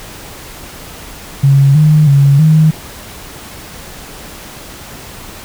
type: tone with pitch steps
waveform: sine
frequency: 138.2 / 152.8 / 140 / 156.5 Hz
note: C#3 / D#3 / C#3 / D#3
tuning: -5 / -31 / +18 / +10 cents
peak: -4 dBFS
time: 1.43-2.71 s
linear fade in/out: 10 ms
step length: 320 ms
effects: pink hiss -31 dBFS RMS until 5.44 s